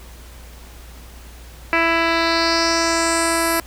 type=tone with low-pass filter sweep; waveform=10% pulse; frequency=331.5 Hz; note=E4; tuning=10 cents sharp; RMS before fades=-18 dBFS; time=1.73-3.6 s; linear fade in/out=0 ms; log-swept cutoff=2500 to 12000 Hz; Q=3.5; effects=added 59 Hz sine -38 dBFS peak until 3.66 s + pink hiss -44 dBFS RMS until 3.66 s